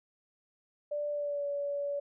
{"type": "tone with pitch glide", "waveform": "sine", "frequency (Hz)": [587.3, 570.6], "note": ["D5", "C#5"], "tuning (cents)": [0, 50], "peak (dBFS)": -31, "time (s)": [0.91, 2], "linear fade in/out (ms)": 10, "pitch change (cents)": -50, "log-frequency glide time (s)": [1.1, 1.46], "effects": []}